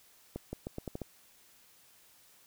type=accelerating click train; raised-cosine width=2 ms; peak=-24 dBFS; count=7; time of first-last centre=0.36-1.017 s; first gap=170 ms; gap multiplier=0.82; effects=white hiss -62 dBFS RMS until 2.46 s